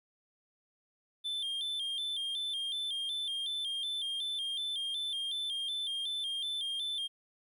triangle tone with vibrato, 3366 Hz, G#7, 23 cents sharp, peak -32 dBFS, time 1.24-7.08 s, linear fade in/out 20 ms, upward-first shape square, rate 2.7 Hz, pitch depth 80 cents each way, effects 12-bit

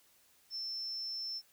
sine tone, 5340 Hz, E8, 22 cents sharp, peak -37 dBFS, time 0.5-1.42 s, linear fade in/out 50 ms, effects white hiss -67 dBFS RMS until 1.52 s

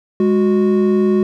triangle tone pair together, 206.4 / 367.8 Hz, G#3 / F#4, -10 / -10 cents, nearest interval minor seventh, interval 1000 cents, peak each -12 dBFS, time 0.2-1.23 s, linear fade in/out 2 ms, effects none

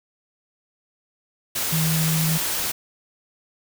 sine tone in noise, 160 Hz, D#3, 49 cents sharp, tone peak -20 dBFS, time 1.72-2.38 s, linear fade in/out 10 ms, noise white, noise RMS -25 dBFS, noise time 1.55-2.72 s, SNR +2 dB, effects none

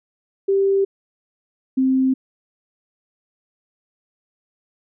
sine tone pair in turn, 392 / 262.2 Hz, G4 / C4, 0 / +4 cents, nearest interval perfect fifth, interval 696 cents, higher first, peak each -14 dBFS, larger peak neither, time 0.48-0.85 / 1.77-2.14 s, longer neither, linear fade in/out 10 ms, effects none

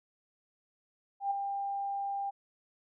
sine tone with ADSR envelope, 796 Hz, G5, 26 cents sharp, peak -26 dBFS, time 1.2-2.31 s, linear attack 110 ms, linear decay 7 ms, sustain -6 dB, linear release 20 ms, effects none

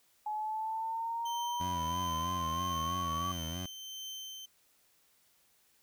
sine exponential sweep, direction up, 846 to 1144 Hz, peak -33 dBFS, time 0.26-3.32 s, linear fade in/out 5 ms
30% pulse tone with tremolo, 3100 Hz, G7, 20 cents flat, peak -37 dBFS, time 1.25-4.46 s, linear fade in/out 10 ms, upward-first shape triangle, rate 1.5 Hz, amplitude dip 40%
20% pulse tone with vibrato, 85.3 Hz, F2, 40 cents flat, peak -33 dBFS, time 1.6-3.66 s, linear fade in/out 5 ms, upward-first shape sine, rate 3.1 Hz, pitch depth 120 cents each way
effects white hiss -69 dBFS RMS until 5.82 s

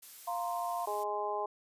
blue noise, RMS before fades -49 dBFS, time 0.02-1.04 s, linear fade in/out 10 ms
sine chord, F suspended fourth, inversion none, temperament equal, 698.5 / 932.3 / 1046.5 Hz, F5 / Bb5 / C6, 0 / 0 / 0 cents, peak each -35 / -39 / -38 dBFS, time 0.27-0.86 s, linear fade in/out 10 ms
harmonic tone, 207.7 Hz, G#3, in tune, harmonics 2 / 3 / 4 / 5, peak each -38 / -39 / -36 / -38 dBFS, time 0.87-1.46 s, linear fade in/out 5 ms
effects resampled to 32000 Hz

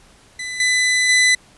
sawtooth tone with level steps, 2002 Hz, B6, 23 cents sharp, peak -22 / -11 / -8 dBFS, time 0.39-1.35 s, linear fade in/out 5 ms, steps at 0.6 / 1.09 s, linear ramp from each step 2 ms, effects pink hiss -50 dBFS RMS until 1.57 s + resampled to 24000 Hz

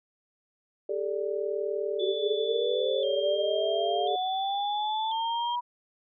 sine chord, G suspended second, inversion none, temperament equal with one note detuned, 400 / 440 / 587.3 Hz, G4 / A4 / D5, +35 / 0 / 0 cents, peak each -31 / -32 / -33 dBFS, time 0.89-4.16 s, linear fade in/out 5 ms
sine tone with vibrato, 3331 Hz, G#7, 4 cents sharp, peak -35 dBFS, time 1.99-5.56 s, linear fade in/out 10 ms, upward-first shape square, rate 0.48 Hz, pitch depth 70 cents each way
sine linear sweep, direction up, 370.7 to 975 Hz, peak -27 dBFS, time 2-5.61 s, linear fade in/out 20 ms
effects none

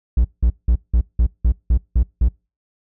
triangle tone bursts, 58.27 Hz, A#1, in tune, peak -9 dBFS, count 9, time 0.17-2.285 s, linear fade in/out 5 ms, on 75 ms, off 180 ms, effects noise-tail reverb RT60 0.3 s tail -26 dB re dry

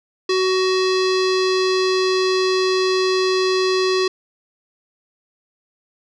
square tone with low-pass filter, 374.1 Hz, F#4, 19 cents sharp, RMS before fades -18 dBFS, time 0.29-4.08 s, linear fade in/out 5 ms, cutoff 4700 Hz, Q 3.3, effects none

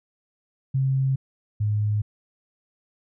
sine tone pair in turn, 133.8 / 105.1 Hz, C3 / G#2, +39 / +21 cents, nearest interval major third, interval 418 cents, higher first, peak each -19 / -20 dBFS, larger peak first, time 0.74-1.16 / 1.6-2.02 s, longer neither, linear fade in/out 10 ms, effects none

